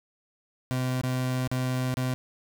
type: tone with dropouts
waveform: 30% pulse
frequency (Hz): 127.9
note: C3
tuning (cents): -39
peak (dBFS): -23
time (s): 0.71-2.14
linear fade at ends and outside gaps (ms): 0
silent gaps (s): 1.014-1.035 / 1.476-1.515 / 1.941-1.971
effects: none